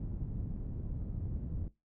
pink low-pass noise, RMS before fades -38 dBFS, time 0-1.68 s, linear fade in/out 2 ms, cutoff 160 Hz, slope 12 dB/octave, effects noise-tail reverb RT60 0.2 s tail -18 dB re dry

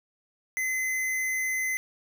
square tone, 2044 Hz, C7, 41 cents flat, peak -27 dBFS, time 0.57-1.77 s, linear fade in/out 0 ms, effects none

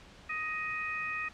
harmonic tone, 625 Hz, D#5, 8 cents sharp, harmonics 2 / 3 / 4, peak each -39 / -37 / -36 dBFS, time 0.29-1.29 s, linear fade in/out 10 ms, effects pink hiss -54 dBFS RMS until 1.33 s + low-pass 5000 Hz 12 dB/octave

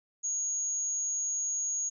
sine tone, 6650 Hz, G#8, 1 cent sharp, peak -29 dBFS, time 0.23-1.9 s, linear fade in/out 20 ms, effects none

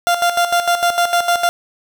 30% pulse tone with tremolo, 696 Hz, F5, 6 cents flat, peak -9 dBFS, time 0.07-1.49 s, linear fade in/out 0 ms, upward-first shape square, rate 6.6 Hz, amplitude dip 65%, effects none

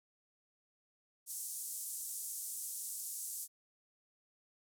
pink band-pass noise, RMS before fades -43 dBFS, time 1.26-3.48 s, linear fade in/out 50 ms, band 7400 to 13000 Hz, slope 24 dB/octave, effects none

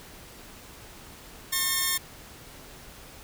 5% pulse tone pair together, 1080.4 / 1807 Hz, C#6 / A6, -45 / +46 cents, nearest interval major sixth, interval 891 cents, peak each -17 / -15 dBFS, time 1.52-1.98 s, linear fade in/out 10 ms, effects pink hiss -47 dBFS RMS until 3.23 s

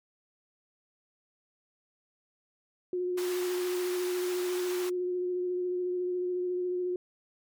sine tone with vibrato, 360.5 Hz, F#4, 45 cents flat, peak -28 dBFS, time 2.93-6.96 s, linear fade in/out 2 ms, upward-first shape sine, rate 14 Hz, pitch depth 17 cents each way
pink high-pass noise, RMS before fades -41 dBFS, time 3.17-4.9 s, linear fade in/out 10 ms, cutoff 780 Hz, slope 24 dB/octave
effects MP3 96 kbps

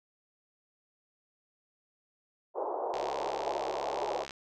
white band-pass noise, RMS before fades -34 dBFS, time 2.54-4.26 s, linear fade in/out 50 ms, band 360 to 950 Hz, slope 48 dB/octave
click train, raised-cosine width 0.2 ms, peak -24 dBFS, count 95, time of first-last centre 2.94-4.308 s, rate 68.7 Hz
effects none

